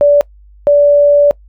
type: tone pair in turn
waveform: sine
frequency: 579 / 579 Hz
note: D5 / D5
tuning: -25 / -25 cents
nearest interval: unison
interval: 0 cents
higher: neither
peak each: -4 dBFS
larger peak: neither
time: 0.01-0.21 / 0.67-1.31 s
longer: second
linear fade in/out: 0 ms
effects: noise-tail reverb RT60 0.1 s tail -24 dB re dry + added 50 Hz sine -38 dBFS peak until 1.48 s